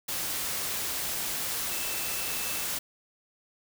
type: tone in noise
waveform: sine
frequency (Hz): 2646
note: E7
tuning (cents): +6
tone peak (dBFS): -41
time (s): 1.7-2.64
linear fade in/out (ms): 10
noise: white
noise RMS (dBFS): -32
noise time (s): 0.08-2.79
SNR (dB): -12
effects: none